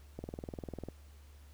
click train, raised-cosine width 2 ms, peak -27 dBFS, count 15, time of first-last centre 0.19-0.887 s, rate 20.1 Hz, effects added 72 Hz sine -53 dBFS peak until 1.53 s + pink hiss -65 dBFS RMS until 1.53 s

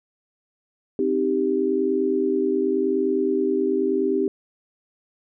sine chord, C minor, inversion none, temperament equal, 261.6 / 311.1 / 392 Hz, C4 / Eb4 / G4, 0 / 0 / 0 cents, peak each -25 / -25 / -21 dBFS, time 0.99-4.28 s, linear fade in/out 2 ms, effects none

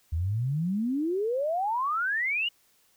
sine exponential sweep, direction up, 76.3 to 2945 Hz, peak -25 dBFS, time 0.12-2.49 s, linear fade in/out 10 ms, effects white hiss -65 dBFS RMS until 2.96 s

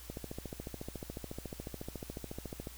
click train, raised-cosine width 2 ms, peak -27 dBFS, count 37, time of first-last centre 0.1-2.671 s, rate 14 Hz, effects added 60 Hz sine -51 dBFS peak until 2.77 s + white hiss -53 dBFS RMS until 2.77 s

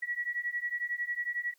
sine beating tone pair, 1924 / 1935 Hz, B6 / B6, -46 / -36 cents, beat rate 11 Hz, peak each -35 / -34 dBFS, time 0.02-1.54 s, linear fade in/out 10 ms, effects white hiss -70 dBFS RMS until 1.58 s + high-pass 300 Hz 12 dB/octave

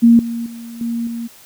sine tone with level steps, 233.1 Hz, A#3, in tune, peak -5 / -20 / -29 / -18 / -22 dBFS, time 0.02-1.28 s, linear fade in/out 20 ms, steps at 0.19 / 0.46 / 0.81 / 1.07 s, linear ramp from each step 2 ms, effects white hiss -44 dBFS RMS until 1.45 s

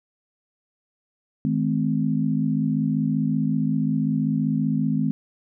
sine tone cluster, 157.5 / 212.8 / 258.2 Hz, D#3 / G#3 / C4, +21 / +42 / -23 cents, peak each -24 dBFS, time 1.45-5.11 s, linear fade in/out 0 ms, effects none

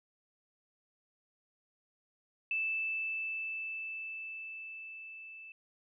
sine tone with level ramp, 2637 Hz, E7, in tune, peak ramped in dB -30 to -47 dBFS, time 2.51-5.52 s, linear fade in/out 2 ms, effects none

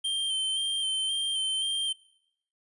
square tone with vibrato, 3136 Hz, G7, in tune, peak -27 dBFS, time 0.04-1.93 s, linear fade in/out 10 ms, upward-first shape square, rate 1.9 Hz, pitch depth 21 cents each way, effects noise-tail reverb RT60 0.7 s tail -21 dB re dry + resampled to 24000 Hz

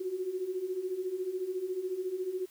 sine beating tone pair, 359.6 / 373.6 Hz, F#4 / F#4, -49 / +17 cents, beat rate 14 Hz, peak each -38 / -33 dBFS, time 0-2.46 s, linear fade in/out 10 ms, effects white hiss -60 dBFS RMS until 2.5 s

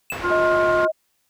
square tone with exponential decay, 2628 Hz, E7, 6 cents flat, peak -23 dBFS, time 0.1-0.24 s, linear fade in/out 2 ms, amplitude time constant 30 ms
white low-pass noise, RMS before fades -31 dBFS, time 0.12-0.85 s, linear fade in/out 0 ms, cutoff 1600 Hz, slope 12 dB/octave
harmonic tone, 353.7 Hz, F4, 22 cents sharp, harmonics 1 / 3 / 4, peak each -23 / -23 / -23 dBFS, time 0.23-0.88 s, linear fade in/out 20 ms
sine tone, 632 Hz, D#5, 27 cents sharp, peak -18 dBFS, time 0.3-0.92 s, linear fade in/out 20 ms
effects white hiss -68 dBFS RMS until 1.29 s

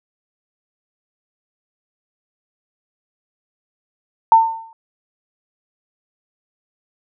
sine tone with exponential decay, 902 Hz, A5, 43 cents sharp, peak -3 dBFS, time 4.32-4.73 s, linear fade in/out 1 ms, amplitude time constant 87 ms, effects none

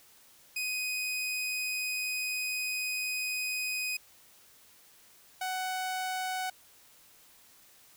sawtooth tone pair in turn, 2501 / 745.7 Hz, D#7 / F#5, +8 / +13 cents, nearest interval octave + major sixth, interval 2095 cents, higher first, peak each -28 dBFS, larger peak neither, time 0.56-3.97 / 5.41-6.5 s, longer first, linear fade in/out 5 ms, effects white hiss -59 dBFS RMS until 7.96 s

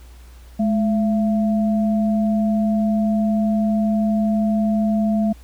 sine tone pair together, 212.6 / 675 Hz, G#3 / E5, +41 / +41 cents, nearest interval octave + minor sixth, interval 2000 cents, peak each -16 / -25 dBFS, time 0.59-5.33 s, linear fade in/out 10 ms, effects added 60 Hz sine -40 dBFS peak until 5.43 s + pink hiss -52 dBFS RMS until 5.43 s

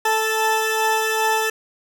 20% pulse tone pair together, 440 / 877.5 Hz, A4 / A5, 0 / -5 cents, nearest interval octave, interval 1195 cents, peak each -16 / -16 dBFS, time 0.05-1.5 s, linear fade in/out 5 ms, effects none

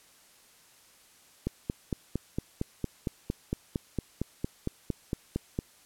click train, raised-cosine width 3 ms, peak -16 dBFS, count 19, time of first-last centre 1.47-5.589 s, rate 4.37 Hz, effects white hiss -59 dBFS RMS until 5.85 s + low-pass 12000 Hz 12 dB/octave

